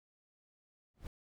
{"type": "noise with exponential growth", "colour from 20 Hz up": "brown", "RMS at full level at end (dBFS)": -41, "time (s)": [0.94, 1.07], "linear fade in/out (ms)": 1, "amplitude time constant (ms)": 28, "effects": []}